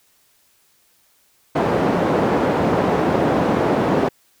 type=band-pass noise; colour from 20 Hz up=white; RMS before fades=-18 dBFS; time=1.55-4.09 s; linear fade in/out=10 ms; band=130 to 600 Hz; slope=12 dB/octave; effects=white hiss -59 dBFS RMS until 4.4 s